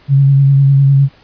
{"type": "tone with vibrato", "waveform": "sine", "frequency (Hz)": 138, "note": "C#3", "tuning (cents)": -7, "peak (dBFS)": -5, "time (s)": [0.08, 1.09], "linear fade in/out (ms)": 50, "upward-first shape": "triangle", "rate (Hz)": 9.9, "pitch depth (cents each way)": 30, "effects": ["pink hiss -46 dBFS RMS until 1.23 s", "resampled to 11025 Hz"]}